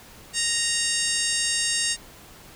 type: harmonic tone with a mistuned harmonic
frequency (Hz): 932.3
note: A#5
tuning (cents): 0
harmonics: 2 / 3 / 4 / 5 / 6 / 7 / 8 / 9 / 10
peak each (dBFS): -31 / -31 / -31 / -31 / -31 / -31 / -31 / -31 / -31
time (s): 0.33-1.97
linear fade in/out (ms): 50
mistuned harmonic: 6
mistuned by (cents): -44
effects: pink hiss -47 dBFS RMS until 2.55 s